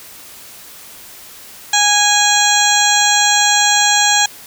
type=harmonic tone; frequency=825 Hz; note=G#5; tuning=12 cents flat; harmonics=1 / 2 / 3 / 4 / 5 / 7 / 8 / 9; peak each=-16 / -17 / -22 / -18 / -19 / -21 / -19 / -17 dBFS; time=1.73-4.26 s; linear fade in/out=5 ms; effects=white hiss -37 dBFS RMS until 4.46 s